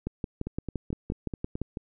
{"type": "two click trains", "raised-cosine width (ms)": 3, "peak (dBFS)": [-17, -20], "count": [10, 7], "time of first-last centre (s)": [[0.07, 1.616], [0.47, 1.772]], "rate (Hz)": [5.82, 4.61], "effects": []}